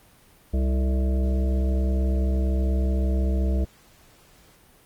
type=harmonic tone with a mistuned harmonic; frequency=65.41 Hz; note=C2; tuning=in tune; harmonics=1 / 3 / 5 / 7 / 9 / 10; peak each=-20 / -30 / -34 / -37 / -39 / -40 dBFS; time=0.53-3.65 s; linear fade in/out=10 ms; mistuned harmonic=7; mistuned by=-55 cents; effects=pink hiss -55 dBFS RMS until 4.85 s + Opus 32 kbps